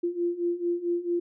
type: beating tone pair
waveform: sine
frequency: 344.1 / 348.6 Hz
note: F4 / F4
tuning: -26 / -3 cents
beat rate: 4.5 Hz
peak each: -30 / -27 dBFS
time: 0.03-1.2 s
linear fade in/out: 10 ms
effects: none